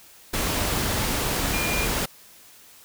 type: tone in noise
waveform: sine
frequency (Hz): 2412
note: D7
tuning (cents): +46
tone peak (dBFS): -28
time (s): 1.53-1.86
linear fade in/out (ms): 10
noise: pink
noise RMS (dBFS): -25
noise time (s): 0.33-2.06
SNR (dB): -6
effects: white hiss -50 dBFS RMS until 2.84 s